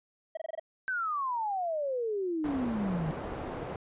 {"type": "tone bursts", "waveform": "triangle", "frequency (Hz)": 643, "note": "E5", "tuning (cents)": -43, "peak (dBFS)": -31, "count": 6, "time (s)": [0.35, 0.597], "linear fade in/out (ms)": 5, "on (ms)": 22, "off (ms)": 23}
{"type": "exponential sweep", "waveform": "sine", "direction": "down", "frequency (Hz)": [1568, 150], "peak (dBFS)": -29, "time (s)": [0.88, 3.11], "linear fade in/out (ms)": 0}
{"type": "low-pass noise", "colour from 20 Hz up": "white", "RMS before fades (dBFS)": -38, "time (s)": [2.44, 3.76], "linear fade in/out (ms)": 2, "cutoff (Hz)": 700, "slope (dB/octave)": 12}
{"effects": ["resampled to 8000 Hz"]}